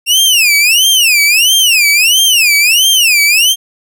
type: tone with vibrato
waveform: sawtooth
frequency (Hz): 2694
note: E7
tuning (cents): +37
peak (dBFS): -3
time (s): 0.06-3.56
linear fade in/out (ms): 50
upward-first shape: sine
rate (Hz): 1.5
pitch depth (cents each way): 290
effects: none